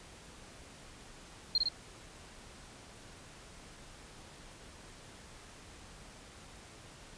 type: tone with echo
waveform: sine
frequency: 4204 Hz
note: C8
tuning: 7 cents sharp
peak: -25 dBFS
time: 1.55-1.58 s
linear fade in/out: 2 ms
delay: 53 ms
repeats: 2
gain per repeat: -2 dB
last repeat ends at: 1.686 s
effects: pink hiss -53 dBFS RMS until 7.17 s + resampled to 22050 Hz